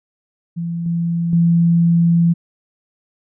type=tone with level steps; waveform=sine; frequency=169.2 Hz; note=E3; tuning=45 cents sharp; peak=-20 / -16 / -10 dBFS; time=0.56-2.34 s; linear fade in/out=20 ms; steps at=0.86 / 1.33 s; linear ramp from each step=2 ms; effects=none